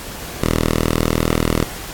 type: tone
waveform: 5% pulse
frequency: 40.29 Hz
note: E1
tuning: 39 cents flat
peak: -4 dBFS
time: 0.41-1.65 s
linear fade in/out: 10 ms
effects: pink hiss -31 dBFS RMS until 1.93 s + AAC 64 kbps